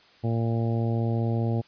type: harmonic tone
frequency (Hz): 115.1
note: A#2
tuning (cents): -22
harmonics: 1 / 2 / 3 / 4 / 5 / 6 / 7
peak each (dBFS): -24 / -30 / -34 / -36 / -38 / -40 / -41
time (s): 0.23-1.62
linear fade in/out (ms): 20
effects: white hiss -56 dBFS RMS until 1.67 s + resampled to 11025 Hz